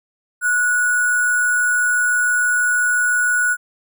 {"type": "tone with sample-and-hold", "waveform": "sine", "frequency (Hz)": 1467, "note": "F#6", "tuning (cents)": -15, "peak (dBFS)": -14, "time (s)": [0.41, 3.57], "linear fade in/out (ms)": 50, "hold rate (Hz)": 8820, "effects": []}